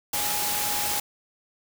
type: tone in noise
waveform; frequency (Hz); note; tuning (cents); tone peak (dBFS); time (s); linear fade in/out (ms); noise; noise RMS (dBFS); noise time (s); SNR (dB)
sine; 830.6; G#5; 0; -33; 0.13-1; 5; white; -27; 0.13-1; -9
effects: none